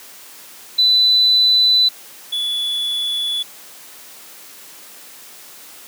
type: tone pair in turn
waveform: sine / triangle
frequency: 3995 / 3430 Hz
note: B7 / A7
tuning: +19 / -45 cents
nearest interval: minor third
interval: 264 cents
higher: first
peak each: -10 / -17 dBFS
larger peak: first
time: 0.78-1.89 / 2.32-3.43 s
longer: neither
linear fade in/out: 10 ms
effects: white hiss -40 dBFS RMS until 5.87 s + high-pass 200 Hz 12 dB/octave